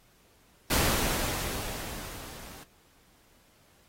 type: noise with level ramp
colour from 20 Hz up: pink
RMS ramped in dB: -25 to -48 dBFS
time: 0.7-2.64 s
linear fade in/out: 10 ms
effects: pink hiss -63 dBFS RMS until 3.88 s + AAC 48 kbps